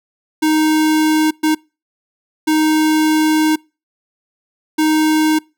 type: tone bursts at uneven times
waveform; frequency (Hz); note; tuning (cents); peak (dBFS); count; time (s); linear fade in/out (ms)
square; 311.1; D#4; 0; -12; 4; 0.42-1.31 / 1.43-1.55 / 2.47-3.56 / 4.78-5.39; 10
effects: noise-tail reverb RT60 0.3 s tail -26 dB re dry